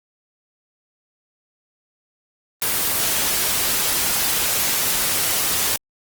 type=noise; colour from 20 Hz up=white; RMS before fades=-20 dBFS; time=2.62-5.76 s; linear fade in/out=0 ms; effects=Opus 24 kbps